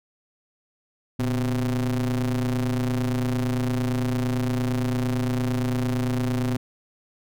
square ring-modulated tone, 65.8 Hz, C2, 10 cents sharp, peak -20 dBFS, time 1.19-6.57 s, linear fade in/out 5 ms, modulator 183 Hz, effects none

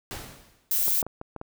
pink noise with exponential decay, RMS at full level -34 dBFS, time 0.11-0.76 s, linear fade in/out 0 ms, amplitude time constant 140 ms
violet noise, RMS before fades -24 dBFS, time 0.71-1.02 s, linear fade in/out 2 ms
clicks, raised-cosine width 1 ms, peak -22 dBFS, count 6, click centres 0.881 / 1.028 / 1.066 / 1.214 / 1.363 / 1.414 s
effects none

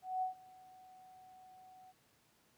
sine tone with ADSR envelope, 745 Hz, F#5, 12 cents sharp, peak -32 dBFS, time 0.02-1.93 s, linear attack 200 ms, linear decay 120 ms, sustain -24 dB, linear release 33 ms, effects pink hiss -71 dBFS RMS until 2.57 s + high-pass 100 Hz 12 dB/octave

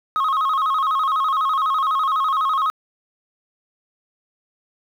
sine tone with vibrato, 1172 Hz, D6, 4 cents flat, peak -14 dBFS, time 0.16-2.7 s, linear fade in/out 0 ms, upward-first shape square, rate 12 Hz, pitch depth 130 cents each way, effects tanh soft clip ceiling -16 dBFS + 8-bit

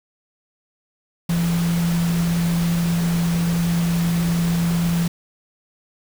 sine tone in noise, 170 Hz, F3, 46 cents flat, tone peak -17 dBFS, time 1.29-5.08 s, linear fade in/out 5 ms, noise pink, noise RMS -30 dBFS, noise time 1.29-5.08 s, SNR +10 dB, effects none

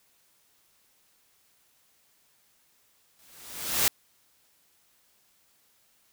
white noise with exponential growth, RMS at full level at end -21 dBFS, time 3.19-3.88 s, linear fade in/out 0 ms, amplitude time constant 150 ms, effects white hiss -66 dBFS RMS until 6.12 s

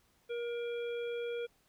harmonic tone, 473.9 Hz, A#4, 28 cents sharp, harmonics 1 / 3 / 5 / 7, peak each -35 / -49 / -49 / -52 dBFS, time 0.29-1.47 s, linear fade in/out 20 ms, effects pink hiss -71 dBFS RMS until 1.68 s

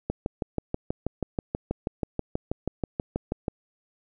click train, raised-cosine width 2 ms, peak -13 dBFS, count 22, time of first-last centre 0.1-3.482 s, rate 6.21 Hz, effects none

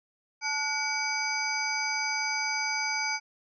sine tone cluster, 867 / 1450 / 2281 / 4854 / 6130 Hz, A5 / F#6 / C#7 / D#8 / G8, -26 / -35 / +49 / -44 / -40 cents, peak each -34 / -36 / -31 / -34 / -36 dBFS, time 0.41-3.2 s, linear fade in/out 50 ms, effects none

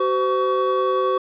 triangle tone cluster, 378.9 / 513 / 1126 Hz, F#4 / C5 / C#6, +41 / -34 / +27 cents, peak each -20 dBFS, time 0-1.18 s, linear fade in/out 5 ms, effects resampled to 11025 Hz

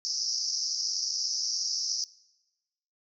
pink band-pass noise, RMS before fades -31 dBFS, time 0.05-2.04 s, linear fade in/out 0 ms, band 4900 to 5900 Hz, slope 96 dB/octave, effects noise-tail reverb RT60 1.0 s tail -21 dB re dry

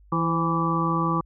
harmonic tone with a mistuned harmonic, 165.3 Hz, E3, 5 cents sharp, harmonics 1 / 2 / 3 / 5 / 6 / 7, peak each -25 / -28 / -35 / -34 / -30 / -25 dBFS, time 0.12-1.21 s, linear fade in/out 5 ms, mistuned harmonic 3, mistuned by +52 cents, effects added 50 Hz sine -50 dBFS peak until 1.25 s

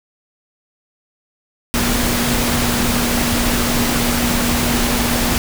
sine tone in noise, 239.6 Hz, A#3, 48 cents sharp, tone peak -20 dBFS, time 1.74-5.38 s, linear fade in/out 0 ms, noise pink, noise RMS -18 dBFS, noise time 1.74-5.38 s, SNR -5 dB, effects none

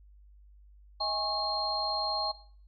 sine tone cluster, 636 / 821 / 1090 / 4214 Hz, D#5 / G#5 / C#6 / C8, +38 / -20 / -29 / +12 cents, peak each -38 / -34 / -38 / -30 dBFS, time 1-2.32 s, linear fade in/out 10 ms, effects noise-tail reverb RT60 0.5 s tail -17 dB re dry + added 50 Hz sine -53 dBFS peak until 2.67 s

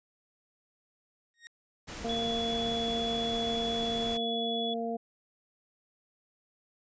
sawtooth tone with exponential growth, 1864.7 Hz, A#6, in tune, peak -38 dBFS, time 1.34-1.47 s, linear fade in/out 0 ms, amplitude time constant 28 ms
pink noise, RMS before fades -41 dBFS, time 1.87-4.18 s, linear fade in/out 20 ms
harmonic tone, 230.6 Hz, A#3, 19 cents flat, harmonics 1 / 2 / 3, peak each -35 / -35 / -35 dBFS, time 2.04-4.97 s, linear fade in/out 10 ms
sine tone, 3400 Hz, G#7, 40 cents sharp, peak -33 dBFS, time 2.09-4.74 s, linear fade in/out 5 ms
effects resampled to 16000 Hz

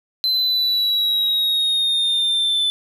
triangle exponential sweep, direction down, 4068 to 3507 Hz, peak -15 dBFS, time 0.24-2.7 s, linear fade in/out 0 ms, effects none

